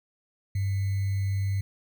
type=tone with sample-and-hold; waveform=sine; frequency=98 Hz; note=G2; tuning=in tune; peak=-24 dBFS; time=0.55-1.61 s; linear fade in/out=5 ms; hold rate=2100 Hz; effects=none